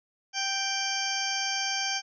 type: harmonic tone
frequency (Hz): 784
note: G5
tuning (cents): 0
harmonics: 1 / 2 / 3 / 4 / 6 / 7 / 8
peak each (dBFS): -35 / -35 / -35 / -35 / -35 / -35 / -35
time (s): 0.33-2.02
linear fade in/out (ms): 50
effects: none